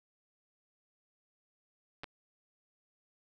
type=clicks; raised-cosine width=0.3 ms; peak=-26 dBFS; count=2; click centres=2.035 / 2.042 s; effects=none